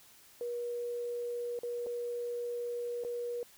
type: tone with dropouts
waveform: sine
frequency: 480 Hz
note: B4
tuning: 49 cents flat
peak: -34 dBFS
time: 0.41-3.43 s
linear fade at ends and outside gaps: 1 ms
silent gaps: 1.59-1.633 / 1.863-1.868 / 3.038-3.048 s
effects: white hiss -59 dBFS RMS until 3.57 s